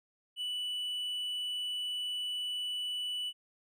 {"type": "tone", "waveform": "triangle", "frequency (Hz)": 2966, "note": "F#7", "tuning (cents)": 4, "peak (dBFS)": -32, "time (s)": [0.36, 3.33], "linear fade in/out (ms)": 50, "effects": []}